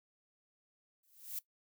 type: noise with exponential growth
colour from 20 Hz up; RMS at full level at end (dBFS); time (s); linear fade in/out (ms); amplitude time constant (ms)
violet; -37; 1.03-1.39; 5; 78
effects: noise-tail reverb RT60 0.1 s tail -18 dB re dry